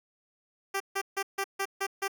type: tone bursts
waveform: 10% pulse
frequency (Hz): 392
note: G4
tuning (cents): 0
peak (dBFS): -20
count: 7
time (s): 0.74-2.081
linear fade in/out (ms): 10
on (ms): 63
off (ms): 150
effects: none